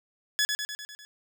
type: tone with echo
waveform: 15% pulse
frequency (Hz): 1700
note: G#6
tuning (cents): +40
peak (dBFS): -16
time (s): 0.39-0.45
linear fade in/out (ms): 0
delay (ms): 100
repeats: 6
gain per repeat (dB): -4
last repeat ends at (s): 1.05
effects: none